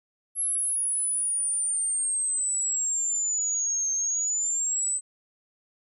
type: exponential two-way sweep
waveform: sine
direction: down then up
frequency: 11175 to 6350 to 8120 Hz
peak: -24 dBFS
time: 0.35-5.01 s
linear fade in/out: 50 ms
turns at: 3.92 s
effects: none